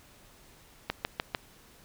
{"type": "click train", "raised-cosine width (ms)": 0.3, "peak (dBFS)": -12, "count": 4, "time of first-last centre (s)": [0.9, 1.348], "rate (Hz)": 6.69, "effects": ["pink hiss -57 dBFS RMS until 1.84 s"]}